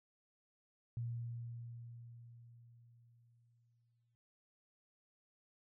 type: tone with exponential decay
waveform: sine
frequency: 117.9 Hz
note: A#2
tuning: 20 cents sharp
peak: -37 dBFS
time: 0.97-4.15 s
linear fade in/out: 0 ms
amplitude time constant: 690 ms
effects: none